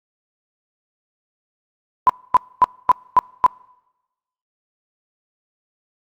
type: tone bursts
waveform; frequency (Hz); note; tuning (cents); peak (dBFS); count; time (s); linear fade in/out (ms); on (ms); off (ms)
sine; 1003; B5; +26; -7; 6; 2.07-3.464; 0; 24; 250
effects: noise-tail reverb RT60 1.0 s tail -26 dB re dry + Opus 48 kbps